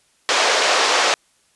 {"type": "band-pass noise", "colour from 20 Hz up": "pink", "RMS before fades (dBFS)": -17, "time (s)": [0.29, 1.14], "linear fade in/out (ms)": 0, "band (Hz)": [470, 6500], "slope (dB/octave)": 24, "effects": ["white hiss -60 dBFS RMS until 1.55 s", "resampled to 24000 Hz"]}